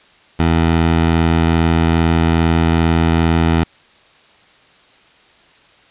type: tone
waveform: 15% pulse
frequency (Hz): 82.41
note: E2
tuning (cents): 0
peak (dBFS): -5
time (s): 0.39-3.64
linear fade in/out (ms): 10
effects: white hiss -49 dBFS RMS until 5.9 s + resampled to 8000 Hz